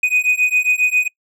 triangle beating tone pair, 2489 / 2496.4 Hz, D#7 / D#7, 0 / +5 cents, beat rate 7.4 Hz, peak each -15 dBFS, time 0.03-1.08 s, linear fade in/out 5 ms, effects noise-tail reverb RT60 0.1 s tail -25 dB re dry

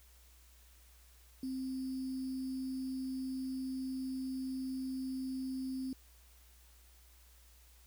sine tone with sample-and-hold, 261.6 Hz, C4, in tune, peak -36 dBFS, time 1.43-5.93 s, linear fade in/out 2 ms, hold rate 4900 Hz, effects added 60 Hz sine -60 dBFS peak until 7.86 s + white hiss -65 dBFS RMS until 7.86 s

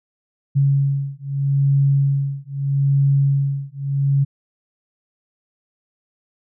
sine beating tone pair, 138.59 / 139.38 Hz, C#3 / C#3, 0 / +10 cents, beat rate 0.79 Hz, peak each -18 dBFS, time 0.55-4.25 s, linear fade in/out 20 ms, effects none

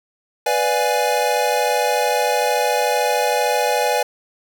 square chord, B diminished seventh, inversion none, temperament equal, 493.9 / 587.3 / 698.5 / 830.6 Hz, B4 / D5 / F5 / Ab5, 0 / 0 / 0 / 0 cents, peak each -22 / -23 / -26 / -21 dBFS, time 0.46-4.03 s, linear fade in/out 5 ms, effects none

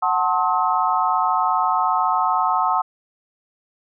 sine chord, F# diminished seventh, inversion none, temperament just, 740 / 888 / 1065.6 / 1278.7 Hz, F#5 / A5 / C6 / Eb6, 0 / +16 / +31 / +47 cents, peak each -22 dBFS, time 0.02-2.82 s, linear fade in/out 10 ms, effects none

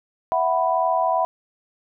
sine chord, E suspended second, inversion none, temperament just, 659.3 / 741.7 / 988.9 Hz, E5 / F#5 / B5, 0 / +4 / +2 cents, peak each -22 dBFS, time 0.32-1.25 s, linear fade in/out 0 ms, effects none

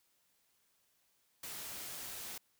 white noise, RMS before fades -45 dBFS, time 1.43-2.38 s, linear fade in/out 5 ms, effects white hiss -75 dBFS RMS until 2.59 s

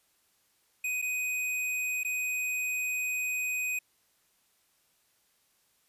square tone with dropouts, 2500 Hz, D#7, 8 cents sharp, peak -30 dBFS, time 0.84-3.79 s, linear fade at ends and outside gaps 5 ms, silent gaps 1.017-1.023 / 2.034-2.047 s, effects white hiss -70 dBFS RMS until 5.88 s + resampled to 32000 Hz

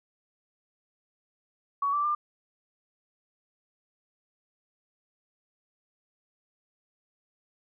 sine tone with pitch steps, 1124 / 1168 / 1195 Hz, C#6 / D6 / D6, +24 / -10 / +30 cents, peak -24 dBFS, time 1.82-2.15 s, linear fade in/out 5 ms, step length 110 ms, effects none

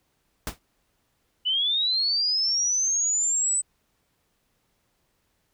pink noise with exponential decay, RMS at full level -26 dBFS, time 0.47-0.59 s, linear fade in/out 1 ms, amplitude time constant 24 ms
sine linear sweep, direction up, 2944 to 8080 Hz, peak -21 dBFS, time 1.45-3.62 s, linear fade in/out 20 ms
effects pink hiss -71 dBFS RMS until 5.53 s

